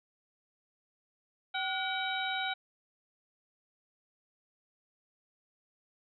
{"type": "harmonic tone with a mistuned harmonic", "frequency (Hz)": 765, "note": "G5", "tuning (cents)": -42, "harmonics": [1, 2, 3, 4, 5], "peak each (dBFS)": [-36, -36, -39, -42, -38], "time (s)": [1.54, 2.54], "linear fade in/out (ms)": 10, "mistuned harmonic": 2, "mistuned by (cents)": -90, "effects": []}